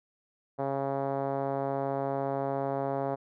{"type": "tone with low-pass filter", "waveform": "5% pulse", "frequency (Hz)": 137.4, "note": "C#3", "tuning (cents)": -15, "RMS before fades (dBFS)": -31, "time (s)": [0.58, 3.16], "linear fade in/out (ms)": 20, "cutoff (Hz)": 670, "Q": 1.8, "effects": []}